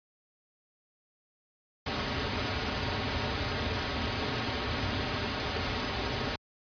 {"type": "noise with comb filter", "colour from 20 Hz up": "pink", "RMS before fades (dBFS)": -31, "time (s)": [1.86, 6.36], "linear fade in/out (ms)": 5, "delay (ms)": 5.9, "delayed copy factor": -0.55, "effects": ["high-pass 60 Hz 12 dB/octave", "resampled to 11025 Hz"]}